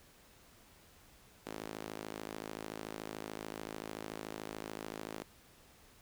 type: tone with high-pass filter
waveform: sawtooth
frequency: 53.6 Hz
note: A1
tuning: 45 cents flat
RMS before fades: -45 dBFS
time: 1.46-5.23 s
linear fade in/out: 5 ms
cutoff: 310 Hz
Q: 1.1
effects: pink hiss -62 dBFS RMS until 6.01 s